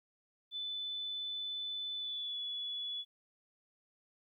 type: tone with pitch glide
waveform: sine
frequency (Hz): 3503 to 3413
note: A7 to G#7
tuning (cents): -8 to +47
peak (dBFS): -37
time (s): 0.51-3.05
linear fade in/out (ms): 50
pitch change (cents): -45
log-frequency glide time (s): 1.96-2.38
effects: 13-bit